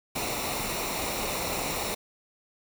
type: noise with comb filter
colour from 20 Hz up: pink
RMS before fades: -31 dBFS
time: 0.15-1.95 s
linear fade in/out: 10 ms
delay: 0.62 ms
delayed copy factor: -0.6
effects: none